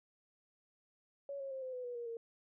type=tone with pitch steps; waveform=sine; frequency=560 / 544.7 / 529.8 / 515.3 / 501.2 / 487.5 / 474.2 / 461.2 Hz; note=C#5 / C#5 / C5 / C5 / B4 / B4 / A#4 / A#4; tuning=+18 / -30 / +22 / -27 / +25 / -23 / +30 / -19 cents; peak=-40 dBFS; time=1.29-2.17 s; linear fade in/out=2 ms; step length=110 ms; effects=none